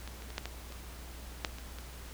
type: clicks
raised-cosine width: 0.2 ms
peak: -25 / -29 / -29 / -16 / -20 / -30 / -13 / -28 / -27 dBFS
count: 9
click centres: 0.076 / 0.222 / 0.304 / 0.381 / 0.456 / 0.723 / 1.448 / 1.585 / 1.786 s
effects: added 60 Hz sine -45 dBFS peak until 2.13 s + pink hiss -50 dBFS RMS until 2.13 s